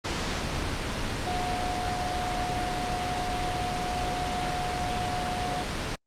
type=tone in noise; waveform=sine; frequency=724 Hz; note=F#5; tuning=38 cents flat; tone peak=-30 dBFS; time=1.26-5.63 s; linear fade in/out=10 ms; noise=pink; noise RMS=-30 dBFS; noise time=0.04-5.96 s; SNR=-3 dB; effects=low-pass 6000 Hz 12 dB/octave + Opus 48 kbps

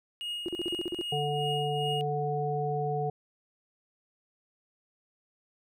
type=tone with tremolo; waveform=triangle; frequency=2868 Hz; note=F7; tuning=45 cents sharp; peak=-30 dBFS; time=0.21-2.01 s; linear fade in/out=0 ms; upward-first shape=triangle; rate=2.5 Hz; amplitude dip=65%
type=tone bursts; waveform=sine; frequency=349.2 Hz; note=F4; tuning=in tune; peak=-29 dBFS; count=9; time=0.46-1.012 s; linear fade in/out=0 ms; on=24 ms; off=42 ms
type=harmonic tone; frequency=146.8 Hz; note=D3; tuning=in tune; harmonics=1 / 3 / 5; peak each=-32 / -32 / -32 dBFS; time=1.12-3.1 s; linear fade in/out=5 ms
effects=none

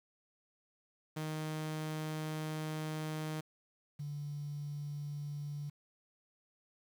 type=tone pair in turn; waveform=sawtooth / sine; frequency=155.56 / 145.65 Hz; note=D#3 / D3; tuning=0 / -14 cents; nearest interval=minor second; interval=114 cents; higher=first; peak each=-33 / -38 dBFS; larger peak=first; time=1.16-3.41 / 3.99-5.7 s; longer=first; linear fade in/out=10 ms; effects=10-bit

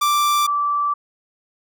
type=tone pair in turn; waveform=45% pulse / sine; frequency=1174.7 / 1163.2 Hz; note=D6 / D6; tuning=0 / -17 cents; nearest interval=unison; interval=17 cents; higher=first; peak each=-15 / -17 dBFS; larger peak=first; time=0.01-0.47 / 0.47-0.94 s; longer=second; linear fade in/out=10 ms; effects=none

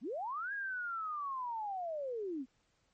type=linear two-way sweep; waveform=sine; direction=up then down; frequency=183.6 to 1661.2 to 240.4 Hz; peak=-36 dBFS; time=0.01-2.46 s; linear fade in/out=50 ms; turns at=0.53 s; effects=pink hiss -75 dBFS RMS until 2.93 s + MP3 32 kbps

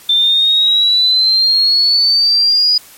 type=exponential sweep; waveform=sine; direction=up; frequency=3552 to 4943 Hz; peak=-8 dBFS; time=0.09-2.78 s; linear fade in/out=5 ms; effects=white hiss -40 dBFS RMS until 2.97 s + MP3 64 kbps

